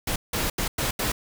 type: noise bursts at uneven times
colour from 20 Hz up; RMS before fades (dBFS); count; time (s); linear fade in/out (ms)
pink; -26; 5; 0.07-0.16 / 0.33-0.5 / 0.58-0.68 / 0.78-0.91 / 0.99-1.12; 5
effects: none